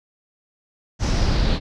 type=noise with low-pass filter sweep; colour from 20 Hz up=brown; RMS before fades=-19 dBFS; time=0.99-1.6 s; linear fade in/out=50 ms; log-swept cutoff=6100 to 4000 Hz; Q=3.7; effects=none